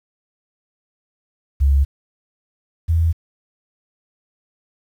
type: tone pair in turn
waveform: sine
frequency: 69.3 / 82.41 Hz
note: C#2 / E2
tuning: 0 / 0 cents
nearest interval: minor third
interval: 300 cents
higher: second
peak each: -11 / -13 dBFS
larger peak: first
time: 1.6-1.85 / 2.88-3.13 s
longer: neither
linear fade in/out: 20 ms
effects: 8-bit